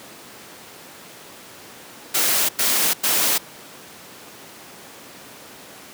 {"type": "noise bursts", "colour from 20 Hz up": "white", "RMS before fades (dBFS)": -19, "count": 3, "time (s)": [2.14, 3.382], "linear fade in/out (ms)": 10, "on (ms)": 350, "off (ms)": 96, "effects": ["pink hiss -41 dBFS RMS until 5.93 s", "high-pass 200 Hz 12 dB/octave"]}